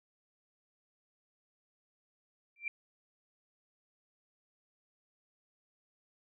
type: tone with exponential growth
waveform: sine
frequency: 2357 Hz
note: D7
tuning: 6 cents sharp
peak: -30 dBFS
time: 2.56-2.68 s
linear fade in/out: 2 ms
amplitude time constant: 25 ms
effects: none